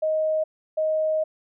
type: tone pair in turn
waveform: sine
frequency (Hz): 626 / 626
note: D#5 / D#5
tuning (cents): +10 / +10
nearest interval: unison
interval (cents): 0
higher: neither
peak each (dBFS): -20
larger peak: neither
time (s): 0.02-0.44 / 0.77-1.24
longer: second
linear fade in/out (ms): 10
effects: none